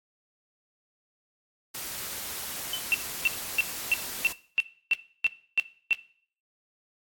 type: noise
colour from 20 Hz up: white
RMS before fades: -36 dBFS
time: 1.74-4.33 s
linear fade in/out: 10 ms
type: tone with exponential decay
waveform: sine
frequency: 3044 Hz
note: F#7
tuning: 48 cents sharp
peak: -25 dBFS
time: 2.73-2.86 s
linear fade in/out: 5 ms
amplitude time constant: 27 ms
type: tone bursts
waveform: sine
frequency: 2700 Hz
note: E7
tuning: 41 cents sharp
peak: -19 dBFS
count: 10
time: 2.92-5.93 s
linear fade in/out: 0 ms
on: 22 ms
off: 310 ms
effects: noise-tail reverb RT60 0.5 s tail -17 dB re dry + AAC 64 kbps